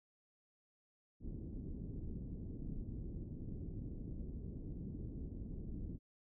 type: low-pass noise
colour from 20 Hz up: pink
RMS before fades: -45 dBFS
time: 1.2-5.99 s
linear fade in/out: 50 ms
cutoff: 320 Hz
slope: 24 dB/octave
effects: none